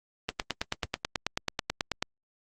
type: click train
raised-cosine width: 0.2 ms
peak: -10 dBFS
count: 17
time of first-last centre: 0.29-2.025 s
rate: 9.22 Hz
effects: Opus 24 kbps